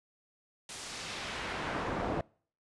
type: noise with band-pass filter sweep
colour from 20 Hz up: brown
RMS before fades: -37 dBFS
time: 0.69-2.21 s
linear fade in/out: 2 ms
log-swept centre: 8700 to 600 Hz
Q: 0.76
effects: noise-tail reverb RT60 0.5 s tail -26 dB re dry + resampled to 24000 Hz